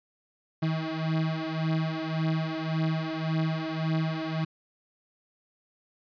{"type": "beating tone pair", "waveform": "35% pulse", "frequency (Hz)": [158.7, 160.5], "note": ["D#3", "E3"], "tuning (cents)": [35, -46], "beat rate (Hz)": 1.8, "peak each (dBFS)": -28, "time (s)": [0.62, 4.45], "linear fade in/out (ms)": 10, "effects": ["resampled to 11025 Hz"]}